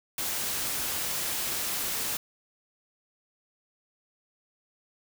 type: noise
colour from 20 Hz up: white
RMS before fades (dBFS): -31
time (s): 0.18-2.17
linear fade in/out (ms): 2
effects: none